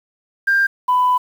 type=tone pair in turn; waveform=sine; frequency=1593 / 997.7 Hz; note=G6 / B5; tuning=+27 / +17 cents; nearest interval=minor sixth; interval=810 cents; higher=first; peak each=-11 dBFS; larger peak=neither; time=0.47-0.67 / 0.88-1.18 s; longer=second; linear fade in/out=10 ms; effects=tanh soft clip ceiling -8 dBFS + 7-bit